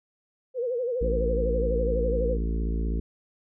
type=tone with vibrato; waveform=sine; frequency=490 Hz; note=B4; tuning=14 cents flat; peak=-25 dBFS; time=0.54-2.38 s; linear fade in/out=50 ms; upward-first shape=sine; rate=12 Hz; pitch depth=100 cents each way
type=harmonic tone; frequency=56 Hz; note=A1; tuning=31 cents sharp; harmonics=1 / 3 / 4 / 5 / 6 / 7 / 8; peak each=-25 / -35 / -37 / -39 / -41 / -42 / -43 dBFS; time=1.01-3 s; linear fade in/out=5 ms
effects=none